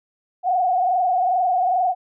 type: tone with frequency modulation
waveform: sine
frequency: 731 Hz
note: F#5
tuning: 21 cents flat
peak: -16 dBFS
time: 0.43-1.95 s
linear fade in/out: 50 ms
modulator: 22.4 Hz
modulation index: 1.4
effects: none